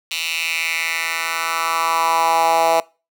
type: tone with high-pass filter sweep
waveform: 10% pulse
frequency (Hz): 164.81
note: E3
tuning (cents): 0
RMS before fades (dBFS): -19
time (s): 0.11-2.8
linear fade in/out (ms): 2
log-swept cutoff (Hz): 3100 to 670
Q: 3.2
effects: noise-tail reverb RT60 0.3 s tail -23 dB re dry